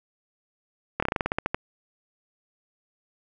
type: slowing click train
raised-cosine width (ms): 0.5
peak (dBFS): -9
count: 12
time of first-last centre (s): 1-1.545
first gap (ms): 25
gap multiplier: 1.13
effects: none